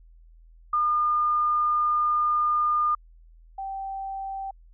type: tone pair in turn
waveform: sine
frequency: 1212 / 777.9 Hz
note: D#6 / G5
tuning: -46 / -14 cents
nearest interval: minor sixth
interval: 768 cents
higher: first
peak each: -20 / -30 dBFS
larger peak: first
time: 0.73-2.95 / 3.58-4.51 s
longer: first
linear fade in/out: 5 ms
effects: added 41 Hz sine -49 dBFS peak until 4.73 s